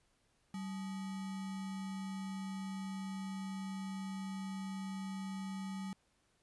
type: tone with sample-and-hold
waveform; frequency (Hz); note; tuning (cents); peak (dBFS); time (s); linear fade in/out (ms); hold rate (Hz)
sine; 192.1; G3; -35; -39; 0.54-5.93; 2; 1050
effects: pink hiss -75 dBFS RMS until 6.42 s + resampled to 24000 Hz